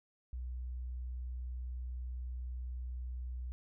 sine tone, 62 Hz, B1, 7 cents sharp, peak -38 dBFS, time 0.33-3.52 s, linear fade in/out 0 ms, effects none

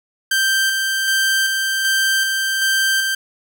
sawtooth tone with tremolo, 1568 Hz, G6, in tune, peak -11 dBFS, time 0.31-3.15 s, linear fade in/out 5 ms, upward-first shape square, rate 1.3 Hz, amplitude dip 30%, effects none

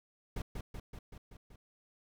brown noise with echo, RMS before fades -37 dBFS, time 0.36-0.42 s, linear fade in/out 5 ms, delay 190 ms, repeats 6, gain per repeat -3 dB, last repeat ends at 1.56 s, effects none

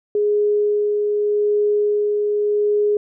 sine tone with tremolo, 415.9 Hz, G#4, 2 cents sharp, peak -14 dBFS, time 0.15-2.97 s, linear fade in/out 2 ms, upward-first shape sine, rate 0.84 Hz, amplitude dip 25%, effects none

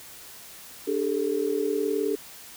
sine chord, D suspended fourth, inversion none, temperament equal with one note detuned, 293.7 / 400.7 / 440 Hz, D4 / G4 / A4, 0 / +38 / 0 cents, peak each -30 / -27 / -27 dBFS, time 0.87-2.16 s, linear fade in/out 10 ms, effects white hiss -45 dBFS RMS until 2.56 s

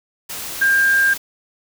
sine tone in noise, 1600 Hz, G6, 35 cents sharp, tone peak -12 dBFS, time 0.61-1.14 s, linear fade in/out 10 ms, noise white, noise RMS -29 dBFS, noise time 0.29-1.18 s, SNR +14 dB, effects none

